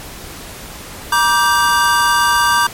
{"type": "chord", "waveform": "square", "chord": "G minor", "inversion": "first", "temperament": "equal with one note detuned", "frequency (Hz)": [951.9, 1174.7, 1568], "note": ["Bb5", "D6", "G6"], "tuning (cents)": [36, 0, 0], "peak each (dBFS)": -16, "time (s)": [1.12, 2.67], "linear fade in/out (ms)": 5, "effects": ["pink hiss -32 dBFS RMS until 2.73 s", "MP3 64 kbps"]}